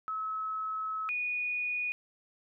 sine tone pair in turn, 1291 / 2464 Hz, E6 / D#7, -37 / -17 cents, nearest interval major seventh, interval 1120 cents, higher second, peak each -32 / -30 dBFS, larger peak second, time 0.08-1.09 / 1.09-1.92 s, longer first, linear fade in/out 0 ms, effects none

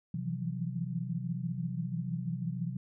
sine tone cluster, 128.8 / 164.3 / 170.3 / 184.8 Hz, C3 / E3 / F3 / F#3, -27 / -5 / -43 / -2 cents, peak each -37 / -38 / -38 / -39 dBFS, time 0.14-2.77 s, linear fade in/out 5 ms, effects none

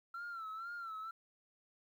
sine tone with vibrato, 1350 Hz, E6, 41 cents sharp, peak -40 dBFS, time 0.14-1.11 s, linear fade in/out 5 ms, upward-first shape sine, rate 2.1 Hz, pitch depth 84 cents each way, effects tanh soft clip ceiling -40 dBFS + 12-bit

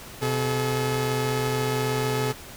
sawtooth tone pair together, 127.36 / 428.4 Hz, C3 / A4, -46 / -46 cents, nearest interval octave + major sixth, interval 2100 cents, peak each -22 dBFS, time 0.21-2.33 s, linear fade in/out 20 ms, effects pink hiss -42 dBFS RMS until 2.56 s

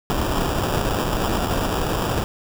pink noise with sample-and-hold, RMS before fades -22 dBFS, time 0.1-2.24 s, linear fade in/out 0 ms, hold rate 2100 Hz, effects none

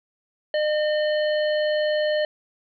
harmonic tone, 607 Hz, D#5, 43 cents flat, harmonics 1 / 3 / 5 / 7, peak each -20 / -30 / -34 / -37 dBFS, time 0.54-2.25 s, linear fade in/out 2 ms, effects none

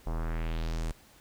square tone with low-pass filter sweep, 40.68 Hz, E1, 22 cents flat, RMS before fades -32 dBFS, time 0.06-0.92 s, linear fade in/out 10 ms, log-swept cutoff 860 to 9800 Hz, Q 1.9, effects pink hiss -58 dBFS RMS until 1.2 s

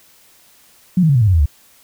sine tone with pitch steps, 182.1 / 159.45 / 139.61 / 122.24 / 107.03 / 93.72 / 82.06 / 71.85 Hz, F#3 / D#3 / C#3 / B2 / A2 / F#2 / E2 / D2, -27 / +43 / +13 / -17 / -47 / +23 / -7 / -37 cents, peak -9 dBFS, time 0.97-1.458 s, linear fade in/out 5 ms, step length 61 ms, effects white hiss -50 dBFS RMS until 1.83 s

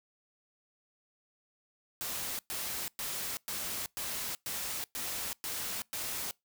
white noise bursts, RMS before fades -37 dBFS, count 9, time 2.01-6.31 s, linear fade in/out 0 ms, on 380 ms, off 110 ms, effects noise-tail reverb RT60 0.2 s tail -25 dB re dry

